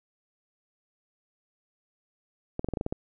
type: clicks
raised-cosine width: 2 ms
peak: -16 dBFS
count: 8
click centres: 2.594 / 2.645 / 2.687 / 2.737 / 2.772 / 2.811 / 2.864 / 2.925 s
effects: none